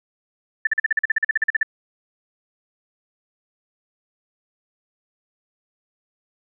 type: tone bursts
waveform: sine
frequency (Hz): 1768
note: A6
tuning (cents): +8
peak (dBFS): -14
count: 16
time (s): 0.65-1.631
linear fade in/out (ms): 5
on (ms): 21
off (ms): 43
effects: none